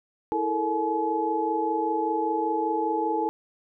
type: tone cluster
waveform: sine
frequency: 327.4 / 430.8 / 455.9 / 853 Hz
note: E4 / A4 / A#4 / G#5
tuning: -12 / -37 / -39 / +46 cents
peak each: -29 / -32 / -30 / -26 dBFS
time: 0.32-3.29 s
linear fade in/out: 0 ms
effects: none